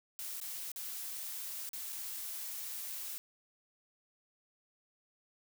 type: noise with dropouts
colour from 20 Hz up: blue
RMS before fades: -42 dBFS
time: 0.19-3.18 s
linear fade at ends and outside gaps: 0 ms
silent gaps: 0.401-0.414 / 0.717-0.761 / 1.691-1.733 / 1.924-1.928 s
effects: none